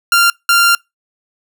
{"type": "tone bursts at uneven times", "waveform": "sawtooth", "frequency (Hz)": 1389, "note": "F6", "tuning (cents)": -10, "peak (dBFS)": -4, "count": 2, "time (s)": [[0.12, 0.3], [0.49, 0.75]], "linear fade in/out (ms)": 2, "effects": ["noise-tail reverb RT60 0.2 s tail -26 dB re dry"]}